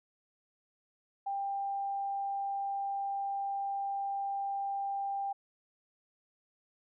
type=tone; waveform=sine; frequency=793 Hz; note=G5; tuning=20 cents sharp; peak=-32 dBFS; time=1.26-5.33 s; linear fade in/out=10 ms; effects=none